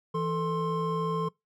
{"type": "tone cluster", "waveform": "triangle", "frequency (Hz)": [165.4, 442, 1056], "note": ["E3", "A4", "C6"], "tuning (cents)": [6, 8, 16], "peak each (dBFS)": [-29, -29, -30], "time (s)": [0.14, 1.29], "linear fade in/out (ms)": 10, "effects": ["noise-tail reverb RT60 0.2 s tail -24 dB re dry"]}